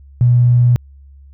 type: tone with tanh clipping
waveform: triangle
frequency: 122 Hz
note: B2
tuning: 21 cents flat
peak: -7 dBFS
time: 0.21-0.76 s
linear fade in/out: 0 ms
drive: 3 dB
effects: added 69 Hz sine -38 dBFS peak until 1.33 s